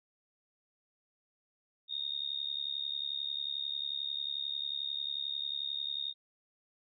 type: tone with amplitude modulation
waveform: sine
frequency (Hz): 3700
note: A#7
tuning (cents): -14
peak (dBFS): -30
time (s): 1.88-6.14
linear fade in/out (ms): 50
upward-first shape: sine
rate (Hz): 71.2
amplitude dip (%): 95
effects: none